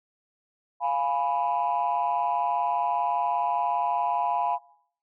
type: chord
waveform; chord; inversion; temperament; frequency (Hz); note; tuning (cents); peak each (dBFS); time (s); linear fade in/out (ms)
sine; F diminished; none; equal; 698.5 / 830.6 / 987.8; F5 / Ab5 / Cb6; 0 / 0 / 0; -27 / -26 / -26; 0.8-4.59; 50
effects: noise-tail reverb RT60 0.6 s tail -20 dB re dry + tanh soft clip ceiling -17 dBFS